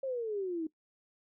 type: exponential sweep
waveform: sine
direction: down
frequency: 548 to 310 Hz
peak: -32 dBFS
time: 0.03-0.67 s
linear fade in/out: 5 ms
effects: noise-tail reverb RT60 0.1 s tail -19 dB re dry